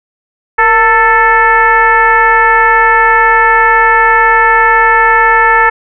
sine tone with frequency modulation, 1329 Hz, E6, 14 cents sharp, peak -4 dBFS, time 0.58-5.7 s, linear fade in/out 10 ms, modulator 431 Hz, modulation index 1.6, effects none

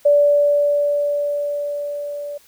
sine tone with level ramp, 580 Hz, D5, 22 cents flat, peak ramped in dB -9 to -26 dBFS, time 0.05-2.38 s, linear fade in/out 10 ms, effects white hiss -52 dBFS RMS until 2.47 s

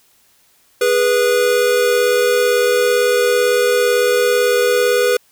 square tone pair together, 411.8 / 489.7 Hz, G#4 / B4, -15 / -15 cents, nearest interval minor third, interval 300 cents, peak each -18 / -14 dBFS, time 0.81-5.17 s, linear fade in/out 5 ms, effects white hiss -55 dBFS RMS until 5.31 s

